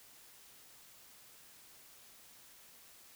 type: silence
effects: white hiss -59 dBFS RMS until 3.15 s